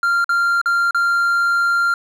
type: tone with dropouts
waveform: triangle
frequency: 1389 Hz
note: F6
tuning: 10 cents flat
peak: -12 dBFS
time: 0.03-1.94 s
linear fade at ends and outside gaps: 2 ms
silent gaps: 0.244-0.292 / 0.615-0.658 / 0.909-0.946 s
effects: none